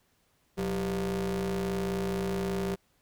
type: ring-modulated tone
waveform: 40% pulse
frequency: 103.83 Hz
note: G#2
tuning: in tune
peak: -25 dBFS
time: 0.57-2.76 s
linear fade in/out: 20 ms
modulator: 289 Hz
effects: pink hiss -70 dBFS RMS until 3.01 s